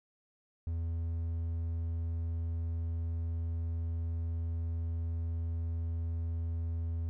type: tone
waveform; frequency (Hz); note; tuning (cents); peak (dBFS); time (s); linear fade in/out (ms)
triangle; 83; E2; +12; -30; 0.67-7.09; 0
effects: none